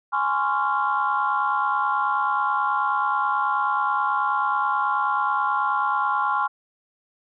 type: chord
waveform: sine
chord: Db major seventh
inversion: second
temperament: just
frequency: 831.5 / 1039.4 / 1108.7 / 1385.9 Hz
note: Ab5 / C6 / Db6 / F6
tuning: +2 / -12 / 0 / -14 cents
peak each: -25 dBFS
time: 0.12-6.48 s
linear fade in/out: 20 ms
effects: tanh soft clip ceiling -10 dBFS